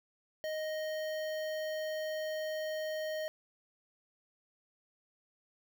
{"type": "tone with notch filter", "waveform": "square", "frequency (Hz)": 622.3, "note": "D#5", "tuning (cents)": 0, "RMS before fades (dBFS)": -37, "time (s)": [0.44, 3.28], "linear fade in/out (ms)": 0, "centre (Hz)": 8800, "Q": 1, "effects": []}